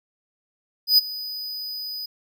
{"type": "tone with ADSR envelope", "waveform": "square", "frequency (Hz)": 4978, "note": "D#8", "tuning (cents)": 0, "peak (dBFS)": -11, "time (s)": [0.87, 2.06], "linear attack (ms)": 110, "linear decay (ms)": 19, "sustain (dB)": -19, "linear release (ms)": 7, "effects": []}